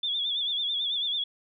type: tone with vibrato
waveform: sine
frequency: 3459 Hz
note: A7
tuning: 30 cents flat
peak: -26 dBFS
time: 0.03-1.24 s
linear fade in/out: 5 ms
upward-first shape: sine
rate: 9.1 Hz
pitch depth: 78 cents each way
effects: none